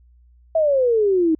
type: exponential sweep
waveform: sine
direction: down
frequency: 659.3 to 310 Hz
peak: -14 dBFS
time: 0.55-1.35 s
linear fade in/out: 5 ms
effects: added 60 Hz sine -49 dBFS peak until 1.39 s